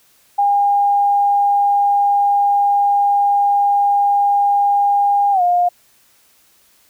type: tone with pitch glide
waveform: sine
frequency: 809 to 708.4 Hz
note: G#5 to F5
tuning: -46 to +24 cents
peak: -11 dBFS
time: 0.38-5.69 s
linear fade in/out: 10 ms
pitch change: -230 cents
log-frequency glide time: 5.32-5.42 s
effects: white hiss -54 dBFS RMS until 6.89 s